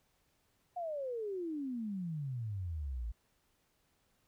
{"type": "exponential sweep", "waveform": "sine", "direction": "down", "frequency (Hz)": [729, 53.1], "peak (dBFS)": -36, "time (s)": [0.76, 3.12], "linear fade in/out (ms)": 10, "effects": ["pink hiss -75 dBFS RMS until 4.27 s"]}